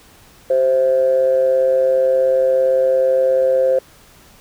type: tone with amplitude modulation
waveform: sine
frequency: 523.3 Hz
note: C5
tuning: in tune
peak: -8 dBFS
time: 0.5-3.79 s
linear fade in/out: 5 ms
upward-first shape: sine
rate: 138 Hz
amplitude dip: 65%
effects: tanh soft clip ceiling -5 dBFS + pink hiss -47 dBFS RMS until 4.4 s